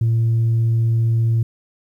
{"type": "tone", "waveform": "sine", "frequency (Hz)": 114.4, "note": "A#2", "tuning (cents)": -32, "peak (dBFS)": -12, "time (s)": [0.01, 1.43], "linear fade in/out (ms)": 5, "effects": ["tanh soft clip ceiling -12 dBFS", "9-bit"]}